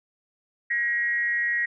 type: tone with frequency modulation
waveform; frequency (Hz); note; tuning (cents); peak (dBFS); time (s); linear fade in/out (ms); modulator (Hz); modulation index
sine; 1898; A#6; +31; -22; 0.7-1.66; 10; 239; 0.46
effects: none